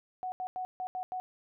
sine tone bursts at uneven times, 740 Hz, F#5, in tune, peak -33 dBFS, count 6, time 0.23-0.32 / 0.4-0.47 / 0.56-0.65 / 0.8-0.87 / 0.95-1.03 / 1.12-1.2 s, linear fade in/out 0 ms, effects none

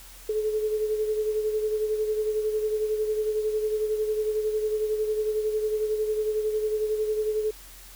sine beating tone pair, 428.5 / 439.5 Hz, A4 / A4, -46 / -2 cents, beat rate 11 Hz, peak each -24 / -33 dBFS, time 0.29-7.51 s, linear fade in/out 5 ms, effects added 43 Hz sine -48 dBFS peak until 7.95 s + white hiss -48 dBFS RMS until 7.95 s

